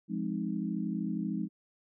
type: chord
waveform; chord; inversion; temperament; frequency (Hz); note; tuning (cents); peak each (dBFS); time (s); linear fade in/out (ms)
sine; F minor seventh; none; equal; 174.61 / 207.7 / 261.6 / 311.1; F3 / Ab3 / C4 / Eb4; 0 / 0 / 0 / 0; -36 / -34 / -39 / -38; 0.08-1.49; 50
effects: none